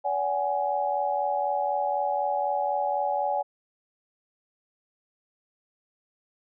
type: tone cluster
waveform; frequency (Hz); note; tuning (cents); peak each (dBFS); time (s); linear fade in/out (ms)
sine; 573 / 751 / 835; D5 / F#5 / G#5; -43 / +26 / +9; -29 / -29 / -27; 0.04-3.43; 20
effects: none